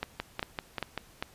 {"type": "two click trains", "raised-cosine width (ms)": 0.3, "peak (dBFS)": [-15, -16], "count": [4, 5], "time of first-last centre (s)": [[0.03, 1.225], [0.2, 0.977]], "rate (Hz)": [2.51, 5.15], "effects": ["pink hiss -57 dBFS RMS until 1.34 s", "resampled to 32000 Hz"]}